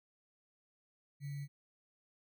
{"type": "tone with sample-and-hold", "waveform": "sine", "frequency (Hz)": 142.2, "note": "C#3", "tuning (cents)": 45, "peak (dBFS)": -39, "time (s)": [1.2, 1.48], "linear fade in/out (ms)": 50, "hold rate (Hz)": 2100, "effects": []}